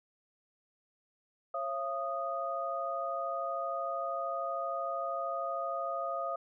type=tone cluster; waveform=sine; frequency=544 / 677 / 1239 Hz; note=C#5 / E5 / D#6; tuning=-33 / +46 / -8 cents; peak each=-39 / -36 / -36 dBFS; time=1.54-6.36 s; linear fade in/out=5 ms; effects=none